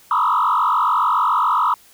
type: tone with frequency modulation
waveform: sine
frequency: 1120 Hz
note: C#6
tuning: 18 cents sharp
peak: -13 dBFS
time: 0.11-1.74 s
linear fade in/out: 2 ms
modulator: 47.1 Hz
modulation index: 4
effects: tanh soft clip ceiling -10 dBFS + white hiss -50 dBFS RMS until 1.93 s